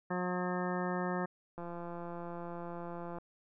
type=harmonic tone; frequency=180 Hz; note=F#3; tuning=47 cents flat; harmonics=1 / 2 / 3 / 4 / 5 / 6 / 7 / 9 / 10; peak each=-36 / -39 / -41 / -42 / -43 / -44 / -44 / -46 / -46 dBFS; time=0.1-1.26 s; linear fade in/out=10 ms
type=click train; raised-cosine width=1 ms; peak=-30 dBFS; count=277; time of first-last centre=1.58-3.185 s; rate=172 Hz
effects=none